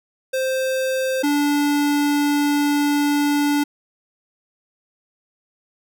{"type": "tone pair in turn", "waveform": "square", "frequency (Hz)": [523.3, 290.2], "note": ["C5", "D4"], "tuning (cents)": [0, -21], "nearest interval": "minor seventh", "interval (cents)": 1021, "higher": "first", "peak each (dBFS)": [-20, -17], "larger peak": "second", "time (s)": [[0.33, 1.23], [1.23, 3.64]], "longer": "second", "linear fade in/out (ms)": 10, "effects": []}